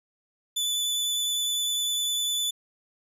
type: tone with vibrato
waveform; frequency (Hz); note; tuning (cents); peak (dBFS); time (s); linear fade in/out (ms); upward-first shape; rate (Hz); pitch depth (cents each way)
sawtooth; 3486; A7; -17; -22; 0.56-2.51; 10; sine; 9.9; 10
effects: resampled to 32000 Hz